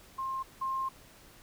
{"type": "tone pair in turn", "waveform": "sine", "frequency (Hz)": [1061, 1061], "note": ["C6", "C6"], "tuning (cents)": [24, 24], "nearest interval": "unison", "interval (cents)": 0, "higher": "neither", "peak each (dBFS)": [-32, -30], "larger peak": "second", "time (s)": [[0.18, 0.43], [0.61, 0.89]], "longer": "second", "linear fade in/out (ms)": 10, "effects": ["pink hiss -56 dBFS RMS until 1.42 s"]}